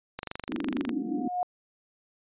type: click train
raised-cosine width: 0.3 ms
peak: -18 dBFS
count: 18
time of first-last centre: 0.19-0.892 s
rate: 24.2 Hz
type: band-pass noise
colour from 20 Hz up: white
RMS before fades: -31 dBFS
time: 0.49-1.28 s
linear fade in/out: 5 ms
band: 230 to 310 Hz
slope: 48 dB/octave
type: tone with exponential growth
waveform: sine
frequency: 720 Hz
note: F#5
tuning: 47 cents flat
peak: -23 dBFS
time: 0.87-1.43 s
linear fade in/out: 1 ms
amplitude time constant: 120 ms
effects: resampled to 8000 Hz